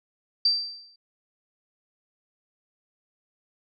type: tone with exponential decay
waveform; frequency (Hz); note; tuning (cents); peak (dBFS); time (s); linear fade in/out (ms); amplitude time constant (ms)
sine; 4681; D8; -7; -16; 0.45-0.96; 5; 110
effects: none